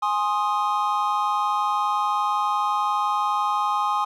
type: chord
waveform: triangle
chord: Ab major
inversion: none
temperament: equal with one note detuned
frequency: 830.6 / 1056.2 / 1244.5 Hz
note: Ab5 / C6 / Eb6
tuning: 0 / +16 / 0 cents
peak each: -23 dBFS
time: 0.02-4.05 s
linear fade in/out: 10 ms
effects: none